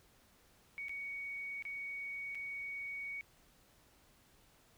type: tone with dropouts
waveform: sine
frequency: 2238 Hz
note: C#7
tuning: 16 cents sharp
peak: -40 dBFS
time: 0.78-3.21 s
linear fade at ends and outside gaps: 0 ms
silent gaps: 0.884-0.894 / 1.624-1.652 / 2.348-2.353 s
effects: pink hiss -67 dBFS RMS until 4.77 s